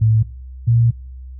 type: tone pair in turn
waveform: sine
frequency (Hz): 110.4 / 116.96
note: A2 / A#2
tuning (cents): +6 / +6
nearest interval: minor second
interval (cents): 100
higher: second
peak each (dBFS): -10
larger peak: neither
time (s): 0.01-0.23 / 0.67-0.91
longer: second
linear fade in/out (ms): 10
effects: noise-tail reverb RT60 0.6 s tail -25 dB re dry + added 64 Hz sine -31 dBFS peak until 1.39 s